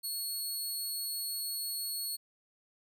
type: tone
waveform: 15% pulse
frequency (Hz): 4351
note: C#8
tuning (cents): -33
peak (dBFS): -28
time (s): 0.03-2.17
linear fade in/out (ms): 20
effects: none